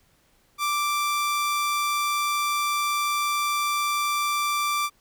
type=tone; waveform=sawtooth; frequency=1174.7 Hz; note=D6; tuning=in tune; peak=-19 dBFS; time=0.58-4.9 s; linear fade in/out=50 ms; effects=pink hiss -63 dBFS RMS until 5 s